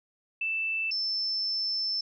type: tone pair in turn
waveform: sine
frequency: 2649 / 5298 Hz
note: E7 / E8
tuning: +8 / +8 cents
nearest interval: octave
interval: 1200 cents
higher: second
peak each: -27 dBFS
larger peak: neither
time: 0.41-0.91 / 0.91-2.01 s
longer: second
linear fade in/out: 5 ms
effects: none